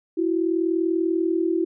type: tone pair together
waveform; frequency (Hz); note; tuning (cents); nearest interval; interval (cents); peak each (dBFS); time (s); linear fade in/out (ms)
sine; 330.9 / 371.2; E4 / F#4; +7 / +6; major second; 199; -21 / -24; 0.17-1.65; 10
effects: none